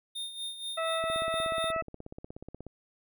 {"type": "tone with tremolo", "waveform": "square", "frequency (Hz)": 3650, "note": "A#7", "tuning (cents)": -37, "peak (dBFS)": -34, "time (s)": [0.15, 1.72], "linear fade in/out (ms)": 10, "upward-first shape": "sine", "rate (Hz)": 4.2, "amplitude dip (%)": 65}
{"type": "harmonic tone", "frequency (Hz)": 652, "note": "E5", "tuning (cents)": -19, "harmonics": [1, 2, 3, 4], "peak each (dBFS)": [-31, -33, -40, -42], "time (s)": [0.77, 1.82], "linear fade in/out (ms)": 10}
{"type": "click train", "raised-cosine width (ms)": 2, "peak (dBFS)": -29, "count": 28, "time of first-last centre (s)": [1.04, 2.667], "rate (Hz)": 16.6}
{"effects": []}